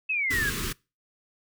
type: exponential sweep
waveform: sine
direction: down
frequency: 2637 to 1595 Hz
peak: -24 dBFS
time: 0.09-0.5 s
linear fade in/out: 10 ms
type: band-stop noise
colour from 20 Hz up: pink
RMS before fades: -31 dBFS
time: 0.3-0.73 s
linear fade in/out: 10 ms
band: 440 to 1100 Hz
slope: 48 dB/octave
effects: noise-tail reverb RT60 0.3 s tail -25 dB re dry